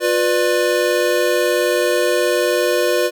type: chord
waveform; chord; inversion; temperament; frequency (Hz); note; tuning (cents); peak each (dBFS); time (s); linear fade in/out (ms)
square; B diminished; second; just; 355.6 / 493.9 / 592.7; F4 / B4 / D5; +31 / 0 / +16; -20 / -19 / -20; 0-3.11; 50
effects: none